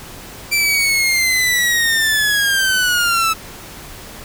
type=linear sweep; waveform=sawtooth; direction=down; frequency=2349 to 1300 Hz; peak=-10 dBFS; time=0.51-3.34 s; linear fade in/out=20 ms; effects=pink hiss -35 dBFS RMS until 4.24 s